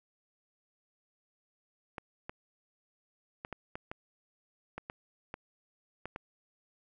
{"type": "clicks", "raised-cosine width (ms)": 0.5, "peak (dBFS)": -24, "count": 11, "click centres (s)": [1.982, 2.295, 3.449, 3.527, 3.755, 3.915, 4.78, 4.899, 5.341, 6.056, 6.161], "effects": []}